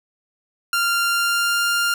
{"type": "tone with pitch glide", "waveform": "sawtooth", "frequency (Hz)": [1390, 1398.9], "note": ["F6", "F6"], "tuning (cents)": [-9, 2], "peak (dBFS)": -14, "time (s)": [0.73, 1.94], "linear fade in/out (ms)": 2, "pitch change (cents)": 11, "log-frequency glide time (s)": [1.06, 1.62], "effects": []}